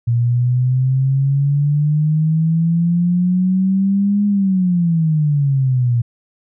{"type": "exponential two-way sweep", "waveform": "sine", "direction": "up then down", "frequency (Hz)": [117.2, 205.9, 117.2], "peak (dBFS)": -12, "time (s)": [0.07, 6.02], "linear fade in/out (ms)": 10, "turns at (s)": 4.26, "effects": []}